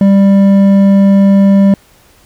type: tone with hard clipping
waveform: triangle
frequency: 197.1 Hz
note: G3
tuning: 10 cents sharp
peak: -5 dBFS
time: 0.01-1.74 s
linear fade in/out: 2 ms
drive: 10 dB
effects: pink hiss -46 dBFS RMS until 2.25 s